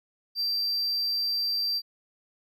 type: tone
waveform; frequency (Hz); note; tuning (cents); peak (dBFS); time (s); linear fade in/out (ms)
triangle; 4699; D8; 0; -24; 0.35-1.82; 50
effects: none